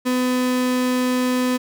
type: tone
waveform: 35% pulse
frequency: 251.9 Hz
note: B3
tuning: 34 cents sharp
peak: -16 dBFS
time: 0.05-1.58 s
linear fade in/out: 20 ms
effects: none